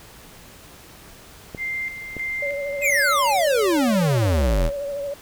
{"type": "clicks", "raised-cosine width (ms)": 2, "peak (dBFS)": -18, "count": 2, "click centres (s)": [1.548, 2.167]}
{"type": "tone with tremolo", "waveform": "sine", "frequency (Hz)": 2093, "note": "C7", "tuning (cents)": 0, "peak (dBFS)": -24, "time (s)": [1.57, 3.35], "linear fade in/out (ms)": 50, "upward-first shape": "square", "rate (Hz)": 1.6, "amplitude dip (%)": 60}
{"type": "tone with vibrato", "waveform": "sine", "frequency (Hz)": 566, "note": "C#5", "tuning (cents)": 36, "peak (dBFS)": -25, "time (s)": [2.42, 5.14], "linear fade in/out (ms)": 5, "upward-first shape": "sine", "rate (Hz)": 13, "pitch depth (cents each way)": 36}
{"type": "exponential sweep", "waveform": "square", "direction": "down", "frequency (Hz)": [2637, 36.33], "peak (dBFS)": -18, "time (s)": [2.81, 4.71], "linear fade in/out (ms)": 50}
{"effects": ["pink hiss -45 dBFS RMS until 5.21 s"]}